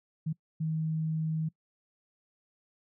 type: tone bursts at uneven times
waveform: sine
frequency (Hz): 158.5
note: D#3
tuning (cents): +32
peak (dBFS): -28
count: 2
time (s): 0.26-0.33 / 0.6-1.49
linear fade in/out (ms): 10
effects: noise-tail reverb RT60 0.1 s tail -23 dB re dry